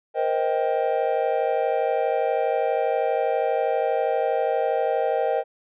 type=chord; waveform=triangle; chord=C minor seventh; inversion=third; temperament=just; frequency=470.9 / 523.3 / 627.9 / 784.9 Hz; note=Bb4 / C5 / Eb5 / G5; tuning=+18 / 0 / +16 / +2 cents; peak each=-24 dBFS; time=0.14-5.44 s; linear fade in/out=50 ms; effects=resampled to 8000 Hz